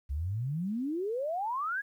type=exponential sweep; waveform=sine; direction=up; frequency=65.1 to 1704 Hz; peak=-30 dBFS; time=0.09-1.82 s; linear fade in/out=20 ms; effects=11-bit